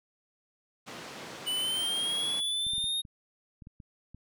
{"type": "band-pass noise", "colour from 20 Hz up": "pink", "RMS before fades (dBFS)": -44, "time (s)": [0.86, 2.41], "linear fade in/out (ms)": 20, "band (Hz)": [210, 5900], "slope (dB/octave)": 12}
{"type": "linear sweep", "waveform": "square", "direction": "up", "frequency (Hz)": [2960, 3729], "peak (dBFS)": -29, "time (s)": [1.46, 3.02], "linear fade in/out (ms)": 20}
{"type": "clicks", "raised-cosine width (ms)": 5, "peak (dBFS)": -35, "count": 9, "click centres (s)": [2.667, 2.735, 2.781, 2.842, 3.052, 3.622, 3.671, 3.802, 4.146]}
{"effects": []}